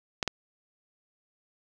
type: clicks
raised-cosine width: 0.2 ms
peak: -10 dBFS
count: 2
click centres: 0.228 / 0.277 s
effects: none